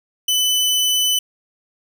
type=tone; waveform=sawtooth; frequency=3003 Hz; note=F#7; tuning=25 cents sharp; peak=-12 dBFS; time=0.28-1.19 s; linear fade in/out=5 ms; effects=none